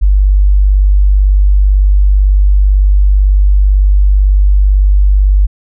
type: tone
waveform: sine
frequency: 49 Hz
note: G1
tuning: in tune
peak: -4 dBFS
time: 0.01-5.47 s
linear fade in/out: 20 ms
effects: none